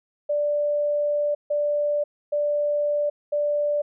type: tone bursts at uneven times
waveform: sine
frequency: 587.3 Hz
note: D5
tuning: in tune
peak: -20 dBFS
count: 4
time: 0.29-1.35 / 1.5-2.04 / 2.32-3.1 / 3.32-3.82 s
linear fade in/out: 10 ms
effects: none